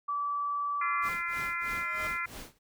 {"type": "tone", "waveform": "sine", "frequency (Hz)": 1155, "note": "D6", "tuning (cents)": -29, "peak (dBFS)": -29, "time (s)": [0.08, 1.09], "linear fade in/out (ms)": 10}
{"type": "harmonic tone", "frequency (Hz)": 342.9, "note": "F4", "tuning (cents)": -32, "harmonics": [3, 4, 5, 6, 7], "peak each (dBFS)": [-43, -35, -42, -34, -40], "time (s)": [0.81, 2.26], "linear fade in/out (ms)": 5}
{"type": "noise with tremolo", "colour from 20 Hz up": "pink", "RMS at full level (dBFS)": -43, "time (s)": [1.01, 2.59], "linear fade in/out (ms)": 50, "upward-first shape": "sine", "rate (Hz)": 3.1, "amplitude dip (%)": 95}
{"type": "tone with exponential growth", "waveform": "30% pulse", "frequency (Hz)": 622.3, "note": "D#5", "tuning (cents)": 0, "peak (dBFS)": -35, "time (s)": [1.56, 2.07], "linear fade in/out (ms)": 2, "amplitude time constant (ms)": 110}
{"effects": []}